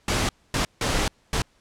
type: noise bursts at uneven times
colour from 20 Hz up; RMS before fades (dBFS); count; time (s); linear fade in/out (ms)
pink; -23; 4; 0.08-0.29 / 0.54-0.65 / 0.81-1.08 / 1.33-1.42; 2
effects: pink hiss -62 dBFS RMS until 1.6 s + low-pass 8000 Hz 12 dB/octave